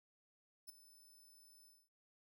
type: tone with ADSR envelope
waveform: 5% pulse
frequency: 5274 Hz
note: E8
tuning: in tune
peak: -40 dBFS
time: 0.67-1.89 s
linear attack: 23 ms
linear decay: 10 ms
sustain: -17 dB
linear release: 230 ms
effects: none